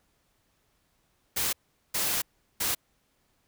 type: noise bursts at uneven times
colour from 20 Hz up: white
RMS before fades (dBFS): -28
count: 3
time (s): 1.36-1.53 / 1.94-2.22 / 2.6-2.75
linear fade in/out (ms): 10
effects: pink hiss -71 dBFS RMS until 3.47 s